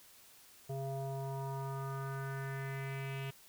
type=tone with low-pass filter sweep; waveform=square; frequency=135.8 Hz; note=C#3; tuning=35 cents flat; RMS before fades=-40 dBFS; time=0.69-3.31 s; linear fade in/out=10 ms; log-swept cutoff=600 to 2800 Hz; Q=3.7; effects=white hiss -60 dBFS RMS until 3.48 s